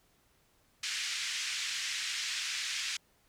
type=band-pass noise; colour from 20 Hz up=pink; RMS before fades=-36 dBFS; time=0.83-2.97 s; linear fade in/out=5 ms; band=1900 to 7100 Hz; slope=24 dB/octave; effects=pink hiss -69 dBFS RMS until 3.28 s